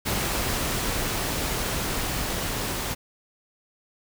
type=noise with level ramp; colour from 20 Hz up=pink; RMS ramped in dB=-26 to -29 dBFS; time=0.05-2.95 s; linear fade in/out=20 ms; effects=none